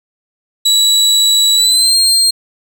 30% pulse tone with pitch glide, 3918 to 4199 Hz, B7 to C8, -15 to +5 cents, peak -5 dBFS, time 0.65-2.31 s, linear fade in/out 10 ms, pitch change +120 cents, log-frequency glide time 1.55-1.96 s, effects none

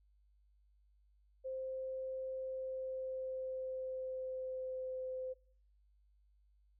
sine tone with pitch glide, 523.3 to 515.5 Hz, C5 to C5, 0 to -26 cents, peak -39 dBFS, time 1.44-5.34 s, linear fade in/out 20 ms, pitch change -26 cents, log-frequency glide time 2.36-5.06 s, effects noise-tail reverb RT60 0.5 s tail -22 dB re dry + added 50 Hz sine -67 dBFS peak until 6.79 s

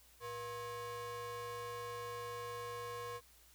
square ring-modulated tone, 295.2 Hz, D4, 9 cents sharp, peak -40 dBFS, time 0.2-3.21 s, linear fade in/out 50 ms, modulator 776 Hz, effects added 60 Hz sine -68 dBFS peak until 3.54 s + white hiss -65 dBFS RMS until 3.54 s

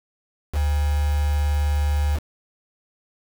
sine tone with quantisation, 73.42 Hz, D2, in tune, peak -18 dBFS, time 0.52-2.2 s, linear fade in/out 50 ms, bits 5, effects none

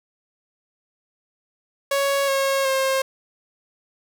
sawtooth tone with pitch steps, 556 / 544.6 / 533.4 Hz, C#5 / C#5 / C5, +5 / -31 / +33 cents, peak -15 dBFS, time 1.91-3.02 s, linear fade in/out 5 ms, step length 370 ms, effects none

